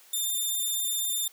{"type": "tone", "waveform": "5% pulse", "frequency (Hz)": 3596, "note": "A7", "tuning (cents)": 37, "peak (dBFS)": -19, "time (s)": [0.13, 1.28], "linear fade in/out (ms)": 5, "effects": ["white hiss -55 dBFS RMS until 1.32 s", "high-pass 400 Hz 12 dB/octave"]}